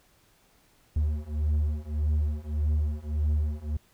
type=beating tone pair; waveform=triangle; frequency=74.4 / 76.1 Hz; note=D2 / D#2; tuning=+23 / -38 cents; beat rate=1.7 Hz; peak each=-26 / -25 dBFS; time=0.96-3.77 s; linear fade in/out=5 ms; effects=pink hiss -63 dBFS RMS until 3.93 s